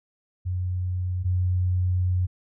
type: tone pair in turn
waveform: sine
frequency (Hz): 90.9 / 90.9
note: F#2 / F#2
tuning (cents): -30 / -30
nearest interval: unison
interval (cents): 0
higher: neither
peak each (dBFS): -24 / -20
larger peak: second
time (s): 0.45-1.24 / 1.24-2.27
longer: second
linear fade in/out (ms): 20
effects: none